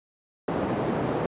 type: band-pass noise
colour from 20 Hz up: white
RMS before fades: -27 dBFS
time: 0.48-1.26 s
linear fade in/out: 2 ms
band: 120 to 550 Hz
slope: 12 dB/octave
effects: resampled to 8000 Hz